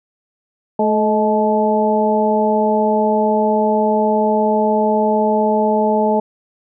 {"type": "harmonic tone with a mistuned harmonic", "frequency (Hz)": 215.8, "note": "A3", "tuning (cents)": -33, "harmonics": [1, 2, 3, 4], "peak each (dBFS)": [-18, -18, -18, -18], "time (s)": [0.79, 6.2], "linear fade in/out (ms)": 5, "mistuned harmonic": 3, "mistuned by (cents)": -44, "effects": []}